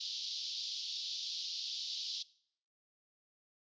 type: band-pass noise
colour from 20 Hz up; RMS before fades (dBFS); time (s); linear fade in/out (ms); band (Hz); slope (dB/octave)
white; -41; 0-2.23; 10; 3300 to 5200; 48
effects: noise-tail reverb RT60 0.6 s tail -20 dB re dry + resampled to 16000 Hz